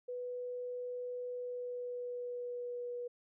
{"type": "tone with pitch glide", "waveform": "sine", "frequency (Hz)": [493.9, 485.7], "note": ["B4", "B4"], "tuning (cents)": [0, -29], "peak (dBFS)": -38, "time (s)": [0.08, 3.08], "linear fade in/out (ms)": 10, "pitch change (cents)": -29, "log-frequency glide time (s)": [1.3, 2.93], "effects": []}